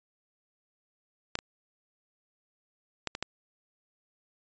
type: clicks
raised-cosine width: 0.2 ms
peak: -11 / -18 / -13 / -18 / -13 dBFS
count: 5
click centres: 1.354 / 1.389 / 3.073 / 3.151 / 3.226 s
effects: resampled to 16000 Hz